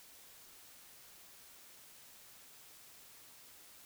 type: silence
effects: white hiss -58 dBFS RMS until 3.85 s